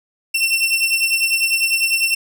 sawtooth beating tone pair, 2700 / 2710 Hz, E7 / E7, +41 / +47 cents, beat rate 10 Hz, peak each -15 / -15 dBFS, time 0.34-2.15 s, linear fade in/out 10 ms, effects none

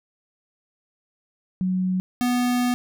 sine / square tone pair in turn, 185 / 246.2 Hz, F#3 / B3, 0 / -5 cents, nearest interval perfect fourth, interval 495 cents, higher second, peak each -20 dBFS, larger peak neither, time 1.61-2 / 2.21-2.74 s, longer second, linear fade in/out 0 ms, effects none

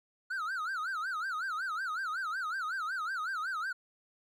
triangle tone with vibrato, 1400 Hz, F6, 4 cents sharp, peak -31 dBFS, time 0.3-3.73 s, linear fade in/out 10 ms, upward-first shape sine, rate 5.4 Hz, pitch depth 220 cents each way, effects none

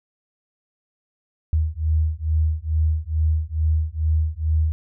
sine beating tone pair, 77.5 / 79.8 Hz, D#2 / D#2, -6 / +44 cents, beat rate 2.3 Hz, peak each -21 dBFS, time 1.53-4.72 s, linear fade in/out 0 ms, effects none

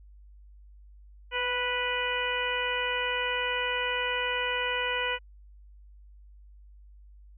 harmonic tone with a mistuned harmonic, 492.4 Hz, B4, 5 cents flat, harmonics 1 / 2 / 3 / 4 / 5 / 6, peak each -34 / -34 / -34 / -34 / -34 / -34 dBFS, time 1.31-5.19 s, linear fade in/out 50 ms, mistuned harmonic 1, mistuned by +17 cents, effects added 50 Hz sine -49 dBFS peak until 7.37 s

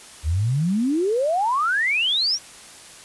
sine exponential sweep, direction up, 71.3 to 5930 Hz, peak -18 dBFS, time 0.23-2.39 s, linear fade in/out 50 ms, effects white hiss -43 dBFS RMS until 3.04 s + resampled to 24000 Hz

